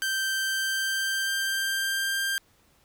sawtooth tone with pitch glide, 1562 to 1587.5 Hz, G6 to G6, -7 to +21 cents, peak -22 dBFS, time 0.02-2.38 s, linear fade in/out 0 ms, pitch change +28 cents, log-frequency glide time 0.43-2.21 s, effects pink hiss -63 dBFS RMS until 2.84 s

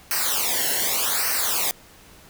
white noise with flanger, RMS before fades -23 dBFS, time 0.11-1.71 s, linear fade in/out 0 ms, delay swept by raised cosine 0.28 to 0.84 ms, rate 0.85 Hz, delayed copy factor -0.95, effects pink hiss -49 dBFS RMS until 2.29 s

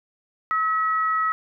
sine tone pair together, 1287.5 / 1929 Hz, E6 / B6, -41 / -41 cents, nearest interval perfect fifth, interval 700 cents, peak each -20 / -28 dBFS, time 0.51-1.32 s, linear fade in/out 0 ms, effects none

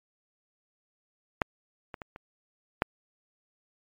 clicks, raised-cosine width 0.5 ms, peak -8 / -23 / -24 / -27 / -8 dBFS, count 5, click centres 1.418 / 1.942 / 2.018 / 2.161 / 2.821 s, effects MP3 96 kbps

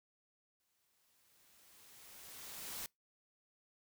white noise with exponential growth, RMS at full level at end -43 dBFS, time 0.6-2.86 s, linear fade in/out 0 ms, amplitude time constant 490 ms, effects noise-tail reverb RT60 0.2 s tail -26 dB re dry

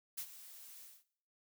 blue noise with ADSR envelope, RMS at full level -40 dBFS, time 0.17-1.04 s, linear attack 15 ms, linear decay 70 ms, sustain -14 dB, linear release 210 ms, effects noise-tail reverb RT60 0.6 s tail -18 dB re dry

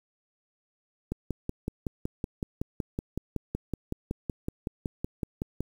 click train, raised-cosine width 3 ms, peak -17 dBFS, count 25, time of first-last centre 1.12-5.606 s, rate 5.35 Hz, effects 8-bit

